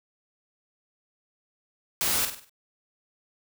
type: noise with echo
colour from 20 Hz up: white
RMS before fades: -26 dBFS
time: 2.01-2.25 s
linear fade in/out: 0 ms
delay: 49 ms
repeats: 5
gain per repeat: -7 dB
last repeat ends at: 2.495 s
effects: none